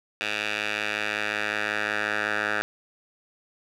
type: tone with band-pass filter sweep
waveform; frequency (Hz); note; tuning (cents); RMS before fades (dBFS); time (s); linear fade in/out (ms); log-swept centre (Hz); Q
10% pulse; 105.4; G#2; +26; -28; 0.21-2.62; 0; 2600 to 1600; 2.1
effects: none